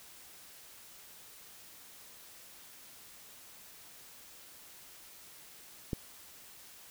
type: click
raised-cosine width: 3 ms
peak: -20 dBFS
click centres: 5.932 s
effects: white hiss -54 dBFS RMS until 6.9 s